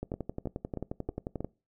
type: two click trains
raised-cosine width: 2 ms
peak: -21 / -21 dBFS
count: 5 / 17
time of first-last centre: 0.14-1.406 / 0.03-1.446 s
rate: 3.16 / 11.3 Hz
effects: noise-tail reverb RT60 0.3 s tail -22 dB re dry